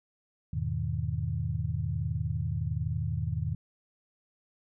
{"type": "chord", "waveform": "sine", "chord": "E major seventh", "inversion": "none", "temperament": "equal", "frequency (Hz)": [82.41, 103.83, 123.47, 155.56], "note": ["E2", "G#2", "B2", "D#3"], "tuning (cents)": [0, 0, 0, 0], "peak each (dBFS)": -34, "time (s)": [0.53, 3.55], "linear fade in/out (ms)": 5, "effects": []}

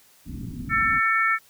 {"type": "low-pass noise", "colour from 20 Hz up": "white", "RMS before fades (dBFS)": -34, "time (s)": [0.25, 1.01], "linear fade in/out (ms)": 50, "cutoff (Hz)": 280, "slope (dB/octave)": 48}
{"type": "harmonic tone", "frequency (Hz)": 446, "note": "A4", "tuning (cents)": 23, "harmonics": [3, 4, 5], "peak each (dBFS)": [-22, -23, -24], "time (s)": [0.69, 1.39], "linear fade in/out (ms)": 50}
{"effects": ["white hiss -56 dBFS RMS until 1.49 s"]}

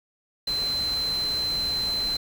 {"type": "tone in noise", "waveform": "sine", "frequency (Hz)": 4080, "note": "C8", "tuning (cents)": -44, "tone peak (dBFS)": -24, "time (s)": [0.47, 2.17], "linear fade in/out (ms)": 5, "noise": "pink", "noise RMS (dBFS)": -37, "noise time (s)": [0.47, 2.17], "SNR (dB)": 10, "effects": []}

